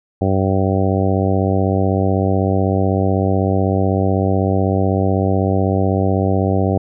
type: harmonic tone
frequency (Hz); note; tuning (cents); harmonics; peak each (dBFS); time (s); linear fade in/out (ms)
96; G2; -36; 1 / 2 / 3 / 4 / 5 / 6 / 7 / 8; -17 / -20 / -22 / -23 / -24 / -25 / -25 / -26; 0.21-6.78; 5
effects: none